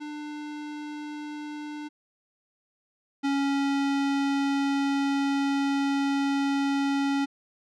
square tone pair in turn, 298.4 / 278.1 Hz, D4 / C#4, +28 / +6 cents, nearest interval minor second, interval 122 cents, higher first, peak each -35 / -24 dBFS, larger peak second, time 0-1.89 / 3.23-7.26 s, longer second, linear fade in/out 20 ms, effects low-pass 5000 Hz 12 dB/octave

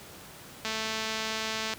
click train, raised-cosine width 0.2 ms, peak -15 dBFS, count 240, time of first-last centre 0.65-1.736 s, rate 220 Hz, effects pink hiss -47 dBFS RMS until 1.78 s + high-pass 80 Hz 12 dB/octave

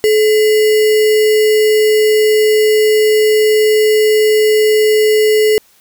sine tone with sample-and-hold, 429.6 Hz, A4, 41 cents flat, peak -7 dBFS, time 0.04-5.58 s, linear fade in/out 0 ms, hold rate 2450 Hz, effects white hiss -50 dBFS RMS until 5.8 s

